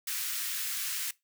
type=high-pass noise; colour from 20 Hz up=white; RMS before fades=-34 dBFS; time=0.07-1.11 s; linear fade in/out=5 ms; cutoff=1400 Hz; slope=24 dB/octave; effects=noise-tail reverb RT60 0.2 s tail -21 dB re dry